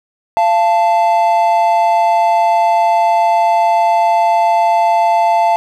triangle tone pair together, 687.2 / 880 Hz, F5 / A5, -28 / 0 cents, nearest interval major third, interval 428 cents, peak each -10 dBFS, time 0.37-5.56 s, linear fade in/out 0 ms, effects none

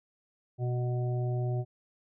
harmonic tone, 123.47 Hz, B2, in tune, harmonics 1 / 3 / 5 / 6, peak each -28 / -38 / -42 / -44 dBFS, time 0.58-1.65 s, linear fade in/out 50 ms, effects none

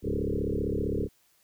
sine tone with frequency modulation, 245.5 Hz, B3, 10 cents flat, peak -26 dBFS, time 0.02-1.09 s, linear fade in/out 50 ms, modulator 35.4 Hz, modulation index 6.2, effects white hiss -66 dBFS RMS until 1.43 s

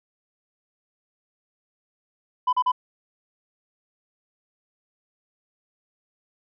sine tone bursts, 1001 Hz, B5, 23 cents sharp, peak -15 dBFS, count 3, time 2.47-2.719 s, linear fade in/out 10 ms, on 59 ms, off 36 ms, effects tanh soft clip ceiling -17 dBFS

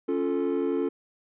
triangle chord, Db augmented, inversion none, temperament equal, 277.2 / 349.2 / 440 Hz, Db4 / F4 / A4, 0 / 0 / 0 cents, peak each -26 dBFS, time 0.08-0.89 s, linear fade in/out 10 ms, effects tanh soft clip ceiling -15 dBFS + resampled to 8000 Hz

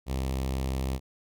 sawtooth tone with notch filter, 65.9 Hz, C2, 13 cents sharp, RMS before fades -30 dBFS, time 0.06-1 s, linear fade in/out 50 ms, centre 1500 Hz, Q 1.6, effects none

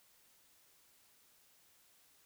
silence, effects white hiss -68 dBFS RMS until 2.25 s

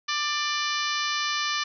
harmonic tone, 592 Hz, D5, 14 cents sharp, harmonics 2 / 3 / 4 / 5 / 6 / 7 / 8 / 9 / 10, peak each -30 / -32 / -33 / -34 / -35 / -35 / -36 / -37 / -37 dBFS, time 0.08-1.64 s, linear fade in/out 10 ms, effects none

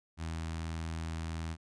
sawtooth tone with notch filter, 81.4 Hz, E2, 21 cents flat, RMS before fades -38 dBFS, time 0.17-1.57 s, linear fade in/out 50 ms, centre 480 Hz, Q 1.3, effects resampled to 22050 Hz

